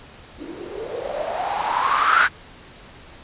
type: noise with low-pass filter sweep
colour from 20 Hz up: violet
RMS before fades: -22 dBFS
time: 0.37-2.29 s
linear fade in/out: 50 ms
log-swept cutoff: 300 to 1500 Hz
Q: 8
effects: pink hiss -44 dBFS RMS until 3.23 s + resampled to 8000 Hz